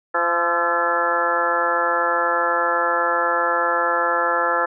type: harmonic tone with a mistuned harmonic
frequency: 172 Hz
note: F3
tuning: 26 cents flat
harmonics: 2 / 3 / 4 / 5 / 6 / 7 / 8 / 9 / 10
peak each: -32 / -24 / -28 / -26 / -26 / -32 / -22 / -34 / -24 dBFS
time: 0.14-4.66 s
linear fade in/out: 10 ms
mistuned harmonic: 8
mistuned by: -41 cents
effects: none